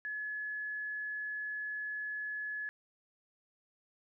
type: tone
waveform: sine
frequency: 1704 Hz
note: G#6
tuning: 44 cents sharp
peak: -36 dBFS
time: 0.05-2.69 s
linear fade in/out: 0 ms
effects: none